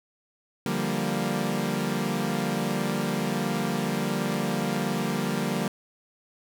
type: chord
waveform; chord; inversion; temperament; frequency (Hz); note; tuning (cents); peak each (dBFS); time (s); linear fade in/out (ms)
sawtooth; G minor seventh; second; equal; 146.83 / 174.61 / 196 / 233.1; D3 / F3 / G3 / Bb3; 0 / 0 / 0 / 0; -29 / -28 / -26 / -26; 0.66-5.68; 2
effects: none